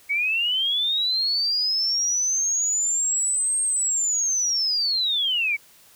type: linear two-way sweep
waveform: sine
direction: up then down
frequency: 2217 to 8520 to 2217 Hz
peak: -20 dBFS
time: 0.09-5.57 s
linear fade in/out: 20 ms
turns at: 3.62 s
effects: white hiss -53 dBFS RMS until 5.95 s